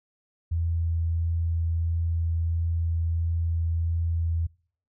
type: tone with vibrato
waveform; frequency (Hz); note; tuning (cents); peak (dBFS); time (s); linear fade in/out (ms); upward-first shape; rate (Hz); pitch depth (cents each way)
sine; 83.2; E2; +17; -23; 0.51-4.47; 10; triangle; 1.5; 9
effects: noise-tail reverb RT60 0.5 s tail -25 dB re dry